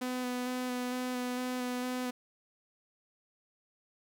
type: tone with vibrato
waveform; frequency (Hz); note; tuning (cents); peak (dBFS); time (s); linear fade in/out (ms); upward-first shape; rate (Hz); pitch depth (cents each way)
sawtooth; 250.2; B3; +23; -29; 0.01-2.11; 10; square; 2.2; 12
effects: none